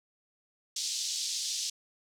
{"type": "band-pass noise", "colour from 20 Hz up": "white", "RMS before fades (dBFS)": -34, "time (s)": [0.76, 1.7], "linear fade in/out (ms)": 5, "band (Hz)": [3800, 6600], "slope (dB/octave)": 24, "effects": []}